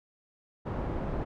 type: low-pass noise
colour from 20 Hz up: pink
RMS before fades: -33 dBFS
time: 0.65-1.25 s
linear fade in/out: 20 ms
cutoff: 840 Hz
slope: 12 dB/octave
effects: none